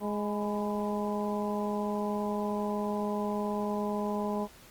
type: harmonic tone with a mistuned harmonic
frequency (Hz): 208.1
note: G#3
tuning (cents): +4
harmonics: 1 / 2 / 3 / 4 / 5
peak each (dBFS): -32 / -35 / -37 / -38 / -39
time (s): 0-4.48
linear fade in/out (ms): 50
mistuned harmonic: 5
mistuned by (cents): -59
effects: pink hiss -54 dBFS RMS until 4.7 s + Opus 32 kbps